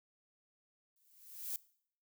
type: noise with exponential growth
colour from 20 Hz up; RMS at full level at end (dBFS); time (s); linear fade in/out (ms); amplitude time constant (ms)
violet; -37; 0.96-1.56; 1; 130
effects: noise-tail reverb RT60 0.6 s tail -21 dB re dry